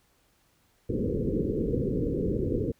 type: low-pass noise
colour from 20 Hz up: white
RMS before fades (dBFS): -28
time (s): 0.89-2.72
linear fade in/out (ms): 10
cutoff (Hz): 500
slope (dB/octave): 96
effects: pink hiss -67 dBFS RMS until 2.79 s